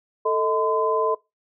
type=tone cluster; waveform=sine; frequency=442.4 / 630 / 1021 Hz; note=A4 / D#5 / C6; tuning=+9 / +21 / -43 cents; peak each=-21 / -26 / -23 dBFS; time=0.25-1.15 s; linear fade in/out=10 ms; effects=noise-tail reverb RT60 0.2 s tail -21 dB re dry